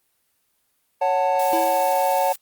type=chord; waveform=triangle; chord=F# minor; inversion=second; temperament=just; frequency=555 / 740 / 888 Hz; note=C#5 / F#5 / A5; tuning=+2 / 0 / +16 cents; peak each=-20 dBFS; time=1.01-2.33 s; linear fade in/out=10 ms
type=noise; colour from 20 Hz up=blue; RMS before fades=-33 dBFS; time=1.39-2.36 s; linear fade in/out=5 ms
type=tone with exponential decay; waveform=square; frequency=329.6 Hz; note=E4; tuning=in tune; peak=-23 dBFS; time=1.53-2.13 s; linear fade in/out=1 ms; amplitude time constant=130 ms
effects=white hiss -68 dBFS RMS until 2.41 s + Opus 32 kbps